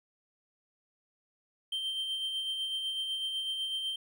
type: tone with tremolo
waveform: triangle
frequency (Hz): 3136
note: G7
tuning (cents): 0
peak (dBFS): -29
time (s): 1.72-3.96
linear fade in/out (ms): 5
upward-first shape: sine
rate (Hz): 8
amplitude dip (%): 35
effects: none